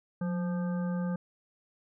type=harmonic tone with a mistuned harmonic; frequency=173.5 Hz; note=F3; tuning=11 cents flat; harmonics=1 / 3 / 5 / 7 / 9; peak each=-29 / -40 / -47 / -48 / -49 dBFS; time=0.21-1.16 s; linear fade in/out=5 ms; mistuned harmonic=1; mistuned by=+60 cents; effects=none